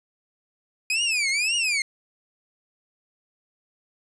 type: tone with vibrato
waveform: sawtooth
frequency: 2469 Hz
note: D#7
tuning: 14 cents flat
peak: -18 dBFS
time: 0.9-1.82 s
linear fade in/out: 2 ms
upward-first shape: triangle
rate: 1.9 Hz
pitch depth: 280 cents each way
effects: resampled to 22050 Hz + 9-bit